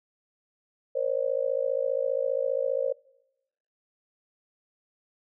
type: tone with amplitude modulation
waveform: sine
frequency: 535 Hz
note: C5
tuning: 38 cents sharp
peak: -20 dBFS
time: 0.95-2.93 s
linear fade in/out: 10 ms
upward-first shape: sine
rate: 55 Hz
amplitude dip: 100%
effects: noise-tail reverb RT60 0.9 s tail -24 dB re dry